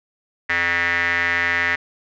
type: tone with band-pass filter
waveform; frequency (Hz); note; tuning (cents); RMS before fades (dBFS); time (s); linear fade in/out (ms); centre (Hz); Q
square; 86; F2; -26; -20; 0.49-1.76; 10; 1900; 7.5
effects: resampled to 16000 Hz